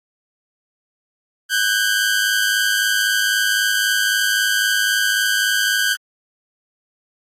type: tone pair together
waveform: sawtooth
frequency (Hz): 1505.2 / 1609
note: F#6 / G6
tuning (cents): +29 / +45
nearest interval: minor second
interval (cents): 116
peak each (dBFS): -15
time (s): 1.49-5.97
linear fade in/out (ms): 50
effects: AAC 48 kbps